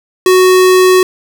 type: tone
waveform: square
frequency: 370 Hz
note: F#4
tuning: in tune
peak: -5 dBFS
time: 0.26-1.03 s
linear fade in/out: 2 ms
effects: none